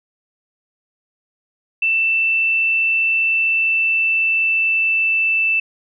sine tone with pitch glide, 2665 to 2650 Hz, E7 to E7, +18 to +9 cents, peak -14 dBFS, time 1.82-5.6 s, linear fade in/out 5 ms, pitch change -9 cents, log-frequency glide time 3.17-5.49 s, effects none

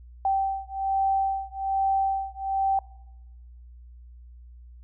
sine beating tone pair, 777 / 778.2 Hz, G5 / G5, -16 / -13 cents, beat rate 1.2 Hz, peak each -26 dBFS, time 0.25-2.79 s, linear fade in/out 2 ms, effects noise-tail reverb RT60 1.0 s tail -23 dB re dry + added 60 Hz sine -44 dBFS peak until 4.83 s

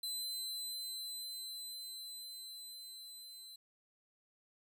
sawtooth tone with level ramp, 4049 Hz, B7, 42 cents sharp, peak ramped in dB -35 to -48 dBFS, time 0.03-3.56 s, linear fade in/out 5 ms, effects 12-bit

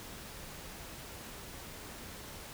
silence, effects pink hiss -47 dBFS RMS until 2.53 s

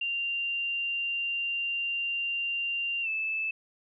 sine tone with pitch glide, 2780 to 2624 Hz, F7 to E7, -9 to -9 cents, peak -28 dBFS, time 0.01-3.51 s, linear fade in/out 5 ms, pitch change -100 cents, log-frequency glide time 3.02-3.08 s, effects none

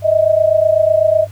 sine tone pair together, 617 / 645 Hz, D#5 / E5, -15 / -38 cents, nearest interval minor second, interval 77 cents, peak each -12 dBFS, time 0.02-1.27 s, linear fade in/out 50 ms, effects added 100 Hz sine -30 dBFS peak until 1.31 s + pink hiss -46 dBFS RMS until 1.31 s

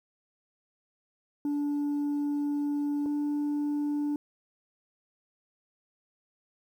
sine tone pair in turn, 290.1 / 292.8 Hz, D4 / D4, -21 / -5 cents, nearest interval unison, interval 16 cents, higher second, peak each -24 dBFS, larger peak neither, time 1.45-3.06 / 3.06-4.16 s, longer first, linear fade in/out 2 ms, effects tanh soft clip ceiling -26 dBFS + 10-bit

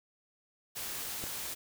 white noise, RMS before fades -39 dBFS, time 0.75-1.55 s, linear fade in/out 20 ms
click, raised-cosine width 2 ms, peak -28 dBFS, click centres 1.239 s
effects none

